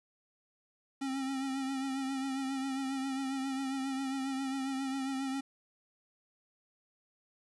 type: tone with vibrato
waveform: square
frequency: 268.2 Hz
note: C4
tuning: 43 cents sharp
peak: -34 dBFS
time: 1.01-5.41 s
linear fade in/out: 10 ms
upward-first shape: triangle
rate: 7.4 Hz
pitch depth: 47 cents each way
effects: resampled to 24000 Hz + 10-bit